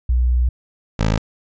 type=tone pair in turn; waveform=sine / 15% pulse; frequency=61.3 / 53.91 Hz; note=B1 / A1; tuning=-12 / -35 cents; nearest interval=major second; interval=223 cents; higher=first; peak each=-13 / -9 dBFS; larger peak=second; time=0.09-0.49 / 0.99-1.18 s; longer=first; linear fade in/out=5 ms; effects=resampled to 16000 Hz